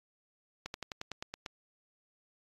slowing click train, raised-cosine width 0.2 ms, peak -21 dBFS, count 9, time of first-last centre 0.66-1.462 s, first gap 81 ms, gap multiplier 1.06, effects AAC 32 kbps

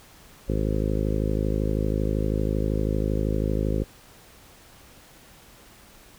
harmonic tone, 52.7 Hz, G#1, 26 cents sharp, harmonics 1 / 2 / 3 / 4 / 5 / 6 / 7 / 8 / 9 / 10, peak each -26 / -29 / -31 / -32 / -33 / -34 / -34 / -35 / -36 / -36 dBFS, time 0.48-3.84 s, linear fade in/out 10 ms, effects pink hiss -51 dBFS RMS until 6.18 s

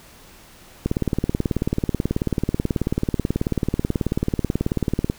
click train, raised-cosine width 3 ms, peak -7 dBFS, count 79, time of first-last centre 0.86-5.099 s, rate 18.4 Hz, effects pink hiss -47 dBFS RMS until 5.18 s

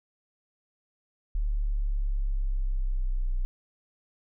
sine exponential sweep, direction down, 37.12 to 30.6 Hz, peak -24 dBFS, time 1.35-3.45 s, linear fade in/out 0 ms, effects none

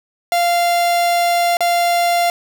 45% pulse tone with dropouts, 694 Hz, F5, 11 cents flat, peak -13 dBFS, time 0.32-2.3 s, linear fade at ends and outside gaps 1 ms, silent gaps 1.57-1.606 s, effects none

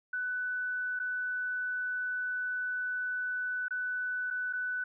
sine tone with dropouts, 1494 Hz, F#6, 16 cents sharp, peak -31 dBFS, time 0.13-4.84 s, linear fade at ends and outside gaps 5 ms, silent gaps 0.992-0.998 / 3.683-3.707 / 4.304-4.308 / 4.528-4.533 s, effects none

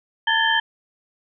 sine tone cluster, 901 / 1694 / 1772 / 3130 Hz, A5 / G#6 / A6 / G7, +41 / +34 / +12 / -3 cents, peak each -22 dBFS, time 0.27-0.6 s, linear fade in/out 5 ms, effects none

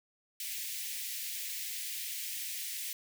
white high-pass noise, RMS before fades -39 dBFS, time 0.4-2.93 s, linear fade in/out 2 ms, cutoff 1900 Hz, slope 48 dB/octave, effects none

